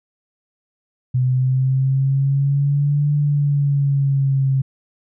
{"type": "exponential two-way sweep", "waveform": "sine", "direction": "up then down", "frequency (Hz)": [126.5, 146.83, 133.6], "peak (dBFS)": -14, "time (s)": [1.14, 4.62], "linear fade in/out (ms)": 10, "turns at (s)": 3.13, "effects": []}